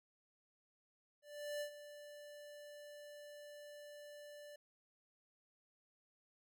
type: tone with ADSR envelope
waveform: square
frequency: 587.3 Hz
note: D5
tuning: in tune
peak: -40 dBFS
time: 1.22-4.56 s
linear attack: 390 ms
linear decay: 90 ms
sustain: -13 dB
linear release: 5 ms
effects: none